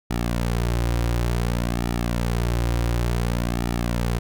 sawtooth tone with flanger, 58.9 Hz, A#1, 19 cents sharp, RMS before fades -23 dBFS, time 0.1-4.19 s, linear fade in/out 10 ms, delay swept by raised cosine 1.9 to 4.7 ms, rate 0.56 Hz, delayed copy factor -0.65, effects none

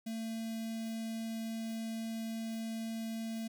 square tone with notch filter, 224.7 Hz, A3, 37 cents sharp, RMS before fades -39 dBFS, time 0.06-3.48 s, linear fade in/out 10 ms, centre 1200 Hz, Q 0.69, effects none

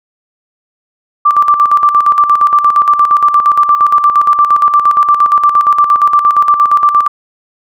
sine tone with tremolo, 1174.7 Hz, D6, in tune, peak -3 dBFS, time 1.25-7.08 s, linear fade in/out 10 ms, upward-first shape square, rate 8.6 Hz, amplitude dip 60%, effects none

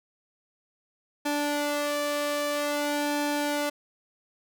sawtooth tone with flanger, 292.2 Hz, D4, 9 cents flat, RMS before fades -28 dBFS, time 1.25-3.7 s, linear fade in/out 10 ms, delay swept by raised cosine 1.2 to 1.79 ms, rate 0.51 Hz, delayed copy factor +0.65, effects none

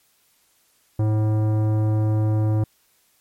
sine tone with tanh clipping, 107.8 Hz, A2, 35 cents flat, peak -19 dBFS, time 0.99-2.64 s, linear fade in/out 5 ms, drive 15 dB, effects white hiss -62 dBFS RMS until 3.2 s + MP3 64 kbps

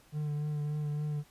triangle tone with vibrato, 149.1 Hz, D3, 27 cents sharp, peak -29 dBFS, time 0.12-1.24 s, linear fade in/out 50 ms, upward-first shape triangle, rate 3.5 Hz, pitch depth 26 cents each way, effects pink hiss -62 dBFS RMS until 1.3 s + resampled to 32000 Hz

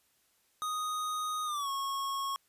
square tone with pitch glide, 1244.5 to 1096 Hz, D#6 to C#6, 0 to -20 cents, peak -33 dBFS, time 0.62-2.36 s, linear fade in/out 0 ms, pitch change -220 cents, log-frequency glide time 1.45-1.69 s, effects white hiss -71 dBFS RMS until 2.48 s + resampled to 32000 Hz

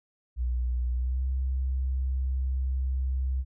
sine tone with pitch glide, 61.2 to 65.21 Hz, B1 to C2, -15 to -5 cents, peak -25 dBFS, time 0.36-3.45 s, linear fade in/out 50 ms, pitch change +110 cents, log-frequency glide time 0.93-1.26 s, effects none

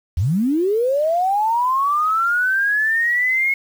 sine linear sweep, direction up, 71.2 to 2181 Hz, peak -15 dBFS, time 0.17-3.54 s, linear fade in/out 5 ms, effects 7-bit

